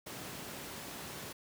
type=high-pass noise; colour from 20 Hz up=pink; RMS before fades=-45 dBFS; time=0.06-1.33 s; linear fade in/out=10 ms; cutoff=110 Hz; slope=12 dB/octave; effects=none